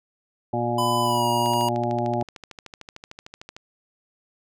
harmonic tone, 119.3 Hz, A#2, 41 cents sharp, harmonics 1 / 2 / 3 / 5 / 6 / 7, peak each -29 / -29 / -29 / -29 / -29 / -29 dBFS, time 0.53-2.23 s, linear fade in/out 5 ms
square tone with pitch glide, 1000 to 953.7 Hz, B5 to A#5, +21 to +39 cents, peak -23 dBFS, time 0.78-1.69 s, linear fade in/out 5 ms, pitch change -82 cents, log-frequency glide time 1.03-1.27 s
click train, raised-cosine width 0.2 ms, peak -22 dBFS, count 29, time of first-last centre 1.46-3.565 s, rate 13.3 Hz
effects none

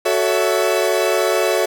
40% pulse chord, F# minor seventh, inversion none, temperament equal with one note detuned, 370 / 440 / 563.4 / 659.3 Hz, F#4 / A4 / C#5 / E5, 0 / 0 / +28 / 0 cents, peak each -20 dBFS, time 0.05-1.66 s, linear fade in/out 10 ms, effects none

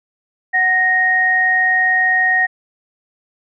sine tone pair together, 743.9 / 1864.7 Hz, F#5 / A#6, +9 / 0 cents, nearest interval octave + major third, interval 1591 cents, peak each -20 / -12 dBFS, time 0.53-2.47 s, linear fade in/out 20 ms, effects none

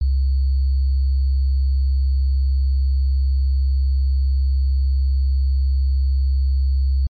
sine tone with sample-and-hold, 66.8 Hz, C2, 36 cents sharp, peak -14 dBFS, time 0.01-7.07 s, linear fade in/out 5 ms, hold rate 4410 Hz, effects MP3 32 kbps

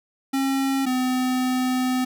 square tone pair in turn, 270 / 254.8 Hz, C#4 / C4, -45 / -46 cents, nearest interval minor second, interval 101 cents, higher first, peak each -21 dBFS, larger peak neither, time 0.33-0.86 / 0.86-2.05 s, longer second, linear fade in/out 10 ms, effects none

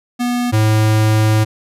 square tone pair in turn, 243.7 / 108.56 Hz, B3 / A2, -23 / -23 cents, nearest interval octave + major second, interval 1400 cents, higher first, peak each -16 / -11 dBFS, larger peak second, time 0.19-0.52 / 0.52-1.45 s, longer second, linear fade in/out 20 ms, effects resampled to 32000 Hz

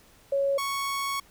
sine / sawtooth tone pair in turn, 554.4 / 1108.8 Hz, C#5 / C#6, 0 / 0 cents, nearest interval octave, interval 1200 cents, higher second, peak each -22 / -24 dBFS, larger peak first, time 0.32-0.58 / 0.58-1.2 s, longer second, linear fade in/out 5 ms, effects pink hiss -57 dBFS RMS until 1.3 s

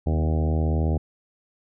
harmonic tone with a mistuned harmonic, 79.3 Hz, D#2, 33 cents sharp, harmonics 1 / 2 / 3 / 4 / 5 / 6 / 7 / 8 / 9 / 10, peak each -21 / -27 / -31 / -33 / -35 / -37 / -38 / -39 / -40 / -41 dBFS, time 0.06-0.98 s, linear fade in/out 10 ms, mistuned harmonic 2, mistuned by -42 cents, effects none

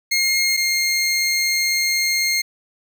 20% pulse tone pair in turn, 2138 / 2126 Hz, C7 / C7, +37 / +27 cents, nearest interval unison, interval 10 cents, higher first, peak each -11 / -12 dBFS, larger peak first, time 0.11-0.57 / 0.57-2.42 s, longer second, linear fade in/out 10 ms, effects none

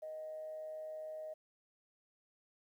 sine tone with amplitude modulation, 624 Hz, D#5, 5 cents sharp, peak -40 dBFS, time 0.02-1.34 s, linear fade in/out 10 ms, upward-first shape sine, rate 147 Hz, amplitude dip 35%, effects tanh soft clip ceiling -36 dBFS + 12-bit

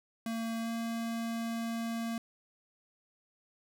square tone with pitch glide, 227.4 to 229.5 Hz, A#3 to A#3, -43 to -27 cents, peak -34 dBFS, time 0.26-2.18 s, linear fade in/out 2 ms, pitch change +16 cents, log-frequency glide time 0.61-0.69 s, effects none

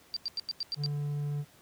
sine tone bursts, 4702 Hz, D8, 1 cent sharp, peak -30 dBFS, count 7, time 0.14-0.861 s, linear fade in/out 0 ms, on 25 ms, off 91 ms
triangle tone, 145.6 Hz, D3, 15 cents flat, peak -28 dBFS, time 0.76-1.45 s, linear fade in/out 50 ms
effects pink hiss -59 dBFS RMS until 1.61 s + high-pass 80 Hz 12 dB/octave

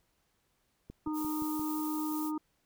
click train, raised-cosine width 3 ms, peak -32 dBFS, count 5, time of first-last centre 0.9-1.596 s, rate 5.75 Hz
harmonic tone, 307.5 Hz, D#4, 20 cents flat, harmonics 1 / 3 / 4, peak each -32 / -42 / -44 dBFS, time 1.06-2.38 s, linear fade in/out 5 ms
violet noise, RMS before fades -43 dBFS, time 1.13-2.32 s, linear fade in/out 50 ms
effects pink hiss -75 dBFS RMS until 2.65 s

